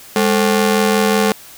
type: ring-modulated tone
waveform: sawtooth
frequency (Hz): 323.4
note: E4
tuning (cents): -33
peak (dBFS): -5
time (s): 0.16-1.32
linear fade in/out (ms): 0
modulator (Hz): 119
effects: white hiss -39 dBFS RMS until 1.57 s